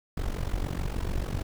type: noise with amplitude modulation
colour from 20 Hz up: brown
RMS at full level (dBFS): -26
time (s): 0.17-1.43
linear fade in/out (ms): 5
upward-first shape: sine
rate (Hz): 46.8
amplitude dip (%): 85
effects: none

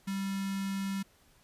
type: tone with notch filter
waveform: square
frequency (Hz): 195.1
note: G3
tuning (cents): -8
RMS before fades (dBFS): -34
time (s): 0.07-1.03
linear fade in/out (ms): 10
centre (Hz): 600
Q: 0.89
effects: pink hiss -64 dBFS RMS until 1.43 s + resampled to 32000 Hz

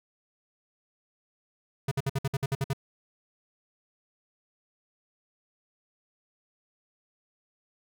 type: tone bursts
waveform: square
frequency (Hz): 136.4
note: C#3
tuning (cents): -28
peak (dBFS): -26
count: 10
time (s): 1.88-2.733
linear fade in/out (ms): 5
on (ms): 34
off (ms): 57
effects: none

